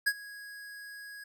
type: tone with ADSR envelope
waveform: square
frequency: 1657 Hz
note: G#6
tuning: 4 cents flat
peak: -23 dBFS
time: 0.06-1.24 s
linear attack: 14 ms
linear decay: 53 ms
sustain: -21 dB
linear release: 6 ms
effects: none